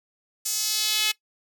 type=tone with high-pass filter sweep; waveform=sawtooth; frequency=428.5 Hz; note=A4; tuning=46 cents flat; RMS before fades=-25 dBFS; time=0.45-1.12 s; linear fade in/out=10 ms; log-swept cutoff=6900 to 2800 Hz; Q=1.7; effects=noise-tail reverb RT60 0.1 s tail -19 dB re dry